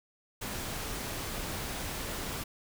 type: noise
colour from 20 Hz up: pink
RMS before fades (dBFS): -37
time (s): 0.41-2.44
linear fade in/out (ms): 10
effects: none